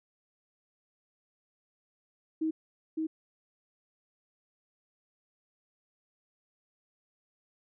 sine tone with echo, 317.2 Hz, D#4, 33 cents sharp, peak -27 dBFS, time 2.41-2.51 s, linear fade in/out 10 ms, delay 560 ms, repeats 1, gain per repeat -2 dB, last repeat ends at 3.07 s, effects none

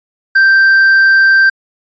triangle tone, 1568 Hz, G6, in tune, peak -3 dBFS, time 0.35-1.5 s, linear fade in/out 10 ms, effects resampled to 16000 Hz

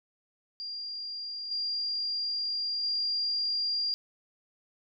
sine tone with level steps, 4786 Hz, D8, 32 cents sharp, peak -35 / -29 / -27 dBFS, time 0.6-3.94 s, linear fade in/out 0 ms, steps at 1.51 / 2.83 s, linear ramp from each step 5 ms, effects none

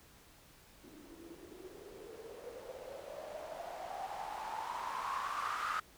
violet noise with low-pass filter sweep, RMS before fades -43 dBFS, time 0.83-5.8 s, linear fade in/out 5 ms, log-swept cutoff 290 to 1300 Hz, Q 7.8, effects pink hiss -61 dBFS RMS until 5.97 s

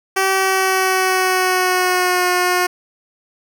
10% pulse tone with pitch glide, 383.8 to 360.2 Hz, G4 to F#4, -37 to -46 cents, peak -6 dBFS, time 0.16-2.67 s, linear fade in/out 10 ms, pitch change -109 cents, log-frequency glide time 0.31-2.27 s, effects none

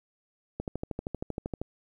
click train, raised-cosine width 2 ms, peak -19 dBFS, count 14, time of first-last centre 0.6-1.616 s, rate 12.8 Hz, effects 10-bit

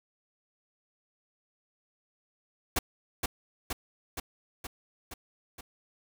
pink noise with echo, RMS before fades -27 dBFS, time 2.76-2.79 s, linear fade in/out 5 ms, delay 470 ms, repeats 6, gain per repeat -3 dB, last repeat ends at 5.61 s, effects none

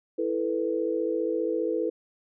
sine chord, E suspended fourth, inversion none, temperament just, 329.6 / 439.5 / 494.4 Hz, E4 / A4 / B4, 0 / -2 / +2 cents, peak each -29 dBFS, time 0.18-1.9 s, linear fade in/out 10 ms, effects none

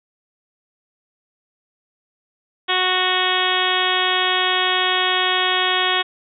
harmonic tone, 368.5 Hz, F#4, 7 cents flat, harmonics 1 / 2 / 3 / 4 / 5 / 6 / 7 / 8 / 9 / 10, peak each -27 / -25 / -24 / -27 / -24 / -28 / -28 / -27 / -22 / -28 dBFS, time 2.68-6.03 s, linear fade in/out 20 ms, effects none

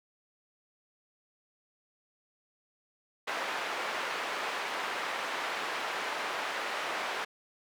white band-pass noise, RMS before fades -35 dBFS, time 3.27-7.25 s, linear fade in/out 10 ms, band 470 to 1900 Hz, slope 12 dB/octave, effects none

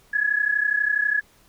sine tone pair together, 1671.8 / 1704 Hz, G#6 / G#6, +11 / +44 cents, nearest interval unison, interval 33 cents, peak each -22 / -22 dBFS, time 0.13-1.21 s, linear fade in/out 10 ms, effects pink hiss -57 dBFS RMS until 1.48 s

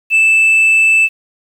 sine tone, 2637 Hz, E7, in tune, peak -4 dBFS, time 0.1-1.09 s, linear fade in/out 50 ms, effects tanh soft clip ceiling -6 dBFS + 7-bit

